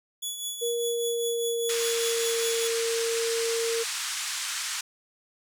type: tone with tremolo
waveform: 15% pulse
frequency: 3400 Hz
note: G#7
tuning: 40 cents sharp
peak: -22 dBFS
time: 0.22-2.68 s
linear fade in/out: 10 ms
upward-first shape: triangle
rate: 5 Hz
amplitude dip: 60%
type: tone with pitch glide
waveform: sine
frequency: 471.6 to 459.5 Hz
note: A#4 to A#4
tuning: +20 to -25 cents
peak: -26 dBFS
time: 0.61-3.84 s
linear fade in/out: 20 ms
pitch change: -45 cents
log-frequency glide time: 0.73-2.54 s
type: band-pass noise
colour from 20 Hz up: white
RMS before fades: -32 dBFS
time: 1.69-4.81 s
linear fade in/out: 5 ms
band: 1100 to 8800 Hz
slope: 24 dB/octave
effects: none